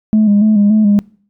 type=tone with vibrato; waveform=sine; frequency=209.9 Hz; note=G#3; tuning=19 cents sharp; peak=-5 dBFS; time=0.13-0.99 s; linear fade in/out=0 ms; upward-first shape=square; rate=3.5 Hz; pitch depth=46 cents each way; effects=noise-tail reverb RT60 0.5 s tail -25 dB re dry + tanh soft clip ceiling -4 dBFS